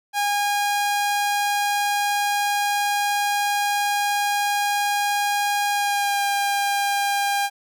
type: tone with pitch glide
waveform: sawtooth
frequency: 817 to 804.4 Hz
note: G#5 to G5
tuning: -29 to +44 cents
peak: -16 dBFS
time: 0.13-7.5 s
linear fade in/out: 50 ms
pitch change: -27 cents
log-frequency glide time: 5.7-6.24 s
effects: none